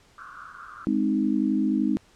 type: band-pass noise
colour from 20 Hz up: white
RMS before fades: -43 dBFS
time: 0.18-0.85 s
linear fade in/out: 2 ms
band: 1100 to 1500 Hz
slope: 96 dB/octave
type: chord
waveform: sine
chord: Ab major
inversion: none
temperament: equal with one note detuned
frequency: 207.7 / 260.4 / 311.1 Hz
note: Ab3 / C4 / Eb4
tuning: 0 / -8 / 0 cents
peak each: -25 dBFS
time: 0.87-1.97 s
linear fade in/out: 0 ms
effects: pink hiss -58 dBFS RMS until 2.15 s + low-pass 8000 Hz 12 dB/octave